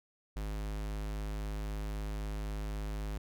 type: tone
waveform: square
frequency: 51.91 Hz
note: G#1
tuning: in tune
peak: -36 dBFS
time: 0.36-3.18 s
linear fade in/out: 5 ms
effects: none